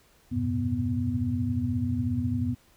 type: tone cluster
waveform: sine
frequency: 83 / 97.3 / 113.8 / 125.6 / 246.5 Hz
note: E2 / G2 / A#2 / B2 / B3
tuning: +12 / -12 / -41 / +30 / -3 cents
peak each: -36 / -30 / -34 / -34 / -28 dBFS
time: 0.31-2.55 s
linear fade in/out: 20 ms
effects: pink hiss -61 dBFS RMS until 2.76 s